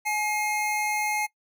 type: tone pair together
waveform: square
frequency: 845 / 2134 Hz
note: G#5 / C7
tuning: +30 / +34 cents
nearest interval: octave + major third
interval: 1604 cents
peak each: -28 dBFS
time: 0.05-1.27 s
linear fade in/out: 20 ms
effects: noise-tail reverb RT60 0.1 s tail -21 dB re dry